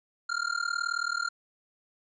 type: tone with amplitude modulation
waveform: square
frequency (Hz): 1396.9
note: F6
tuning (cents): 0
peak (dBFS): -25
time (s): 0.29-1.29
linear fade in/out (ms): 10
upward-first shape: sine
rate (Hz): 38.6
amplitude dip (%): 95
effects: resampled to 16000 Hz + 11-bit